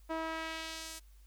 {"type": "tone with band-pass filter sweep", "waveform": "sawtooth", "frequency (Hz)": 322.5, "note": "E4", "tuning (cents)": -38, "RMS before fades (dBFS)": -40, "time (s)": [0.09, 1], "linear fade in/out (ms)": 20, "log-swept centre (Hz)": [780, 9200], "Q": 0.89, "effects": ["added 50 Hz sine -55 dBFS peak until 1.26 s", "white hiss -70 dBFS RMS until 1.26 s"]}